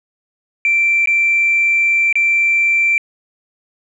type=tone with dropouts; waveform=sine; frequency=2348 Hz; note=D7; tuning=1 cent flat; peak=-10 dBFS; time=0.65-2.98 s; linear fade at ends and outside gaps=1 ms; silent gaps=1.058-1.073 / 2.127-2.155 s; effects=tanh soft clip ceiling -6 dBFS